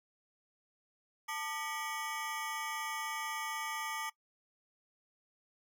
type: ring-modulated tone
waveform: 25% pulse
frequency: 1046.5 Hz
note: C6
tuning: in tune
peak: -30 dBFS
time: 1.28-4.1 s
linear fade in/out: 10 ms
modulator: 158 Hz
effects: noise-tail reverb RT60 0.1 s tail -21 dB re dry